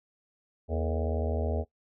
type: harmonic tone with a mistuned harmonic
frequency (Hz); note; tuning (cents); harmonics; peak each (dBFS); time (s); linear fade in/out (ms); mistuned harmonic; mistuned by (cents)
79.5; D#2; +38; 1 / 3 / 4 / 5 / 6 / 7 / 8 / 9 / 10; -29 / -37 / -45 / -36 / -39 / -38 / -38 / -44 / -46; 0.68-1.65; 50; 5; +110
effects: noise-tail reverb RT60 0.1 s tail -18 dB re dry